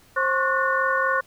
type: tone cluster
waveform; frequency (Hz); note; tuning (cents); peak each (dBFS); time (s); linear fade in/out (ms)
sine; 529 / 1071 / 1115 / 1465 / 1803; C5 / C6 / C#6 / F#6 / A6; +19 / +40 / +10 / -18 / +42; -26 / -26 / -27 / -23 / -29; 0.16-1.21; 10
effects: pink hiss -55 dBFS RMS until 1.26 s